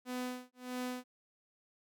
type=tone with tremolo; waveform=sawtooth; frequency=250.6 Hz; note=B3; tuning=25 cents sharp; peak=-32 dBFS; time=0.05-1.04 s; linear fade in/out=50 ms; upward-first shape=sine; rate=1.6 Hz; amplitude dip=100%; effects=none